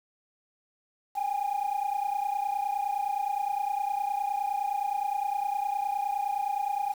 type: tone pair together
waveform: sine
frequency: 795 / 824.7 Hz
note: G5 / G#5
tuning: +24 / -12 cents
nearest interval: minor second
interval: 64 cents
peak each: -28 dBFS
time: 1.15-6.94 s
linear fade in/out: 20 ms
effects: tanh soft clip ceiling -23 dBFS + 8-bit